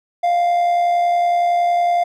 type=tone with amplitude modulation; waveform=triangle; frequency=698.5 Hz; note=F5; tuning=in tune; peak=-10 dBFS; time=0.23-2.04 s; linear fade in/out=10 ms; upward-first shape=sine; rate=70.8 Hz; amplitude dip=35%; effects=none